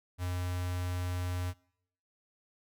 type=tone with notch filter; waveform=square; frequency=90 Hz; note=F#2; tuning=47 cents flat; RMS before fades=-34 dBFS; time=0.18-1.54 s; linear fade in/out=50 ms; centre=360 Hz; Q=1.2; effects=noise-tail reverb RT60 0.7 s tail -23 dB re dry